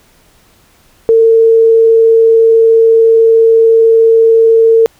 sine tone with vibrato, 452.3 Hz, A4, 48 cents sharp, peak -3 dBFS, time 1.09-4.86 s, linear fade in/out 0 ms, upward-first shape square, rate 20 Hz, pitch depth 10 cents each way, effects pink hiss -48 dBFS RMS until 4.99 s

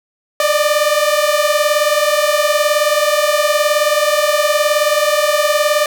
sawtooth beating tone pair, 587.3 / 606.3 Hz, D5 / D#5, 0 / -45 cents, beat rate 19 Hz, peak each -11 dBFS, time 0.4-5.86 s, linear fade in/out 2 ms, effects none

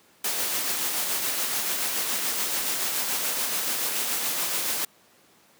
white noise with tremolo, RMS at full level -26 dBFS, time 0.24-4.85 s, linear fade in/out 5 ms, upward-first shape sine, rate 7 Hz, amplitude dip 30%, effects pink hiss -58 dBFS RMS until 5.59 s + high-pass 200 Hz 12 dB/octave

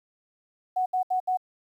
sine tone bursts, 740 Hz, F#5, in tune, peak -22 dBFS, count 4, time 0.76-1.373 s, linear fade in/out 10 ms, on 100 ms, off 71 ms, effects 10-bit

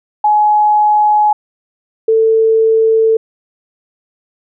sine tone pair in turn, 843 / 445.4 Hz, G#5 / A4, +26 / +21 cents, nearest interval major seventh, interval 1105 cents, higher first, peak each -7 dBFS, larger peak neither, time 0.24-1.33 / 2.08-3.17 s, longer neither, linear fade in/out 5 ms, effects none

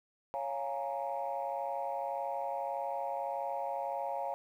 sine chord, Bb minor seventh, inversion first, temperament equal, 554.4 / 698.5 / 830.6 / 932.3 Hz, Db5 / F5 / Ab5 / Bb5, 0 / 0 / 0 / 0 cents, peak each -38 / -38 / -38 / -40 dBFS, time 0.34-4.34 s, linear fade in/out 0 ms, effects tanh soft clip ceiling -26 dBFS + 11-bit

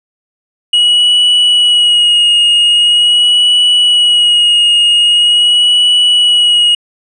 triangle tone with vibrato, 2903 Hz, F#7, 34 cents flat, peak -4 dBFS, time 0.73-6.75 s, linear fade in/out 5 ms, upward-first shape sine, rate 0.43 Hz, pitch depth 24 cents each way, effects resampled to 24000 Hz

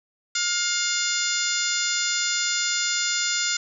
harmonic tone, 708 Hz, F5, 23 cents sharp, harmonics 2 / 3 / 4 / 5 / 6 / 7 / 8 / 9 / 10, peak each -29 / -31 / -34 / -30 / -33 / -30 / -34 / -34 / -28 dBFS, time 0.35-3.57 s, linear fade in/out 5 ms, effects none

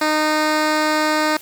10% pulse tone with low-pass filter, 307.3 Hz, D#4, 21 cents flat, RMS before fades -18 dBFS, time 0.01-1.37 s, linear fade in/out 5 ms, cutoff 6700 Hz, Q 0.85, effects white hiss -41 dBFS RMS until 1.41 s

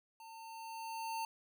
square tone with level ramp, 900 Hz, A5, 39 cents sharp, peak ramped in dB -52 to -37 dBFS, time 0.2-1.25 s, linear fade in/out 2 ms, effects none

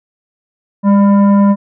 sine tone with frequency modulation, 201.8 Hz, G#3, 49 cents flat, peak -4 dBFS, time 0.83-1.56 s, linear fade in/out 50 ms, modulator 797 Hz, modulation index 0.44, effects tanh soft clip ceiling -2 dBFS

